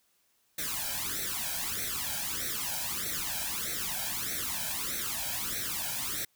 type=noise with flanger; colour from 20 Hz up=white; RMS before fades=-34 dBFS; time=0.58-6.25 s; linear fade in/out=5 ms; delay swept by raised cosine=0.5 to 1.29 ms; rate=1.6 Hz; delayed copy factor=+0.95; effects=white hiss -71 dBFS RMS until 6.35 s